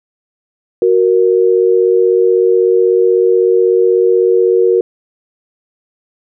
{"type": "tone pair together", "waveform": "sine", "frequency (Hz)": [370, 466.2], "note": ["F#4", "A#4"], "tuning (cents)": [0, 0], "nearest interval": "major third", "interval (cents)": 400, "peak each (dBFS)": -10, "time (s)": [0.82, 4.81], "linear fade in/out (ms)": 2, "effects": []}